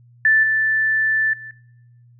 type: tone with level steps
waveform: sine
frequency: 1760 Hz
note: A6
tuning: in tune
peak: -11 / -15 / -32 dBFS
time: 0.25-1.51 s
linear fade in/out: 2 ms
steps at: 0.43 / 1.33 s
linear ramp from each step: 5 ms
effects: noise-tail reverb RT60 1.0 s tail -25 dB re dry + added 120 Hz sine -47 dBFS peak until 2.19 s